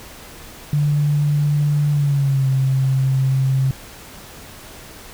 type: tone with pitch glide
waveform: sine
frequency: 146.83 to 133.1 Hz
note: D3 to C3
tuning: 0 to +30 cents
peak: -14 dBFS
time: 0.73-3.71 s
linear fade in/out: 2 ms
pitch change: -170 cents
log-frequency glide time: 1.9-2.48 s
effects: pink hiss -39 dBFS RMS until 5.13 s

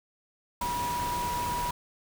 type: tone in noise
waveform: sine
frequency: 970 Hz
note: B5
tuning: 31 cents flat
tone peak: -29 dBFS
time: 0.61-1.71 s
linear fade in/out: 5 ms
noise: pink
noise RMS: -36 dBFS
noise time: 0.61-1.71 s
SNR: +4 dB
effects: none

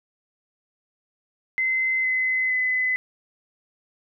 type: tone with pitch steps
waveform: sine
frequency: 2058 / 2038 / 2018 Hz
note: C7 / C7 / B6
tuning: -29 / -46 / +37 cents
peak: -20 dBFS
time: 1.58-2.96 s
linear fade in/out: 0 ms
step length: 460 ms
effects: none

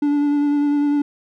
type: tone with vibrato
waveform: triangle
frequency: 290 Hz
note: D4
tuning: 22 cents flat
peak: -13 dBFS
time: 0.02-1.02 s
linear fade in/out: 5 ms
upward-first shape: sine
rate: 10 Hz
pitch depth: 17 cents each way
effects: none

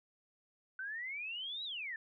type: exponential two-way sweep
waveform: sine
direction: up then down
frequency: 1500 to 3951 to 1735 Hz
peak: -39 dBFS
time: 0.79-1.96 s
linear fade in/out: 2 ms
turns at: 1.64 s
effects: none

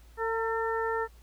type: harmonic tone with a mistuned harmonic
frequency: 450.3 Hz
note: A4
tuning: 40 cents sharp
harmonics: 1 / 2 / 3 / 4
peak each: -30 / -33 / -35 / -36 dBFS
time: 0.17-1.08 s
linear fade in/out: 50 ms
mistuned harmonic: 2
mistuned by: +20 cents
effects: added 57 Hz sine -51 dBFS peak until 1.22 s + pink hiss -62 dBFS RMS until 1.22 s

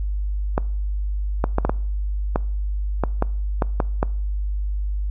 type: clicks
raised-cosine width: 1 ms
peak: -5 dBFS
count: 11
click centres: 0.579 / 1.441 / 1.584 / 1.65 / 1.695 / 2.359 / 3.037 / 3.224 / 3.622 / 3.802 / 4.029 s
effects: noise-tail reverb RT60 0.6 s tail -23 dB re dry + added 50 Hz sine -21 dBFS peak until 5.1 s

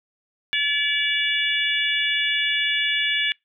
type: harmonic tone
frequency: 574 Hz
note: D5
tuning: 40 cents flat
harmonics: 3 / 4 / 5 / 6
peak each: -25 / -25 / -25 / -25 dBFS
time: 0.53-3.32 s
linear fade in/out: 0 ms
effects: noise-tail reverb RT60 0.2 s tail -26 dB re dry

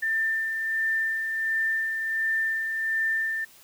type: tone with tremolo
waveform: sine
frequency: 1789 Hz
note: A6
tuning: 28 cents sharp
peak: -22 dBFS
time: 0.02-3.45 s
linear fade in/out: 10 ms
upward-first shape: sine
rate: 1.4 Hz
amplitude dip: 40%
effects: white hiss -53 dBFS RMS until 3.63 s

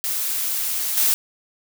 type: noise with level steps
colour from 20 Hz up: blue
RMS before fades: -24 / -18 dBFS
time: 0.04-1.14 s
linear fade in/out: 0 ms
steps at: 0.97 s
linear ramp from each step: 5 ms
effects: none

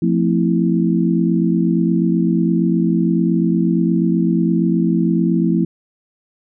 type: chord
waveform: sine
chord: F major seventh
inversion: none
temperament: equal with one note detuned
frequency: 174.61 / 223.1 / 261.6 / 329.6 Hz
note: F3 / A3 / C4 / E4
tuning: 0 / +24 / 0 / 0 cents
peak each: -16 / -19 / -22 / -19 dBFS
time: 0.02-5.65 s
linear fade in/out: 5 ms
effects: none

